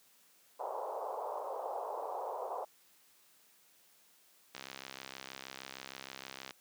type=band-pass noise; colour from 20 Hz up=white; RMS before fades=-40 dBFS; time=0.59-2.65 s; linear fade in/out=10 ms; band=440 to 1000 Hz; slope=48 dB/octave
type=click train; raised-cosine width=0.2 ms; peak=-26 dBFS; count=131; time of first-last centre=4.55-6.508 s; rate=66.4 Hz
effects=white hiss -66 dBFS RMS until 6.6 s + high-pass 150 Hz 12 dB/octave